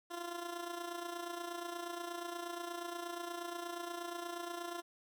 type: tone with amplitude modulation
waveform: 15% pulse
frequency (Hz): 345.6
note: F4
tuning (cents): -18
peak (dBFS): -32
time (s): 0.1-4.82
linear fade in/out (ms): 20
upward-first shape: sine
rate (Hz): 28.4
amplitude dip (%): 60
effects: none